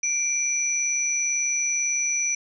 sine tone pair together, 2349 / 5919 Hz, D7 / F#8, 0 / 0 cents, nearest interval octave + major third, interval 1600 cents, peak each -27 / -23 dBFS, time 0.03-2.35 s, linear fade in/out 5 ms, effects none

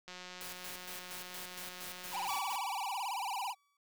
click train, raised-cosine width 0.2 ms, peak -30 dBFS, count 397, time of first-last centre 0.08-2.268 s, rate 181 Hz
white noise with tremolo, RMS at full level -46 dBFS, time 0.41-2.56 s, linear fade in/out 0 ms, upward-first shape square, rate 4.3 Hz, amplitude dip 65%
square tone with vibrato, 880 Hz, A5, in tune, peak -36 dBFS, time 2.11-3.55 s, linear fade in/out 50 ms, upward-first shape sine, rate 18 Hz, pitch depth 240 cents each way
sawtooth tone with exponential decay, 1142 Hz, D6, 49 cents flat, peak -33 dBFS, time 2.29-3.77 s, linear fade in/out 2 ms, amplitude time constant 320 ms
effects none

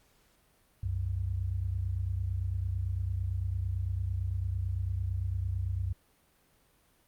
sine tone pair together, 66.08 / 95 Hz, C2 / F#2, +18 / +46 cents, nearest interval tritone, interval 628 cents, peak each -34 / -31 dBFS, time 0.83-5.93 s, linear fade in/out 5 ms, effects pink hiss -67 dBFS RMS until 7.07 s + Opus 48 kbps

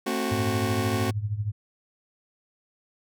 sawtooth chord, F# diminished, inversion first, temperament just, 222 / 266.4 / 370 Hz, A3 / C4 / F#4, +16 / +31 / 0 cents, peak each -26 dBFS, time 0.06-1.11 s, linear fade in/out 10 ms
sine tone with tremolo, 104.8 Hz, G#2, 16 cents sharp, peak -22 dBFS, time 0.31-1.52 s, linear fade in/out 10 ms, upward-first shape triangle, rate 13 Hz, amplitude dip 85%
effects none

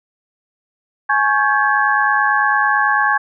sine tone cluster, 837 / 1104 / 1588 / 1697 Hz, G#5 / C#6 / G6 / G#6, +13 / -7 / +22 / +37 cents, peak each -18 dBFS, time 1.09-3.18 s, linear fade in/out 10 ms, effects none

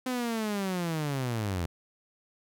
sawtooth linear sweep, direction down, 257.9 to 81 Hz, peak -25 dBFS, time 0.06-1.66 s, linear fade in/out 5 ms, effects none

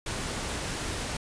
pink noise, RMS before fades -33 dBFS, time 0.06-1.17 s, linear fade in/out 5 ms, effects resampled to 22050 Hz

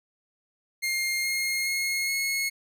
sawtooth tone with pitch steps, 2123 / 2140 / 2158 / 2175 Hz, C7 / C7 / C#7 / C#7, +25 / +38 / -47 / -33 cents, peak -22 dBFS, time 0.82-2.5 s, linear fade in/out 20 ms, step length 420 ms, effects none

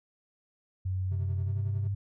sine tone with pitch glide, 93.4 to 100.1 Hz, F#2 to G2, +17 to +37 cents, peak -28 dBFS, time 0.85-1.95 s, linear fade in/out 10 ms, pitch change +120 cents, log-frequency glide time 1.43-1.57 s
triangle tone with tremolo, 130 Hz, C3, 11 cents flat, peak -31 dBFS, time 1.11-1.88 s, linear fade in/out 10 ms, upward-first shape sine, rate 11 Hz, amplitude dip 65%
effects none

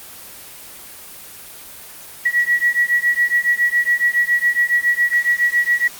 sine beating tone pair, 1925 / 1932.2 Hz, B6 / B6, -45 / -38 cents, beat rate 7.2 Hz, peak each -17 dBFS, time 2.25-5.88 s, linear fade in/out 10 ms, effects white hiss -37 dBFS RMS until 5.99 s + Opus 24 kbps

